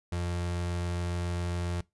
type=tone; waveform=35% pulse; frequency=87.31 Hz; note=F2; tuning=in tune; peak=-28 dBFS; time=0.12-1.81 s; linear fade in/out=5 ms; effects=noise-tail reverb RT60 0.2 s tail -22 dB re dry + resampled to 24000 Hz